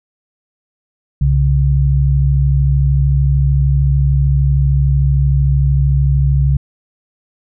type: tone pair together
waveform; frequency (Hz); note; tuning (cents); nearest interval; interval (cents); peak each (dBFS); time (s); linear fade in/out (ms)
sine; 65.36 / 138.59; C2 / C#3; -1 / 0; octave + minor second; 1301; -12; 1.21-6.57; 5
effects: none